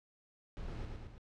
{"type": "noise with echo", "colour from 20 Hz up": "brown", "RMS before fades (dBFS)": -43, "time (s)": [0.57, 0.85], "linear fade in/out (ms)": 0, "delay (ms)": 110, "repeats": 3, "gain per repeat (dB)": -3, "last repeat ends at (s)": 1.18, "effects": ["low-pass 5000 Hz 12 dB/octave"]}